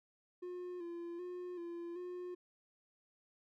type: tone with vibrato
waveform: triangle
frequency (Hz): 350.4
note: F4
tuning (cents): +6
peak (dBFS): -40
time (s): 0.42-2.35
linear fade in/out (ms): 10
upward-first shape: square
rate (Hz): 1.3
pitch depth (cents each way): 40
effects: none